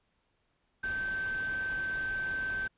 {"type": "tone in noise", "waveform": "sine", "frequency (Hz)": 1547, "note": "G6", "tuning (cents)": -23, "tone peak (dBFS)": -31, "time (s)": [0.83, 2.68], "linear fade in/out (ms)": 10, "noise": "pink", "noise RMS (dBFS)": -45, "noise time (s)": [0.83, 2.68], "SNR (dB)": 11, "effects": ["pink hiss -75 dBFS RMS until 2.77 s", "resampled to 8000 Hz"]}